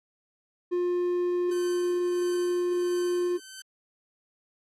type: tone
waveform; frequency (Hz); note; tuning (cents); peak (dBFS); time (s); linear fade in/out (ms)
triangle; 354.7; F4; +27; -22; 0.71-3.38; 20
type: tone with tremolo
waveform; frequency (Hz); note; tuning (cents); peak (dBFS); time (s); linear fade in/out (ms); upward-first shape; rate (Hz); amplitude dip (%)
10% pulse; 1537; G6; -35; -31; 1.51-3.62; 5; triangle; 1.5; 75
effects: AAC 48 kbps